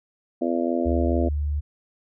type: harmonic tone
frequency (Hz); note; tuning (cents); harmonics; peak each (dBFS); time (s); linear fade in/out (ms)
84.6; E2; +45; 3 / 4 / 5 / 6 / 7 / 8; -25 / -26 / -33 / -32 / -29 / -31; 0.41-1.29; 10
type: tone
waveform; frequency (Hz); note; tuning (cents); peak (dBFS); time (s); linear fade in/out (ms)
sine; 73.42; D2; 0; -22; 0.85-1.61; 20
effects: none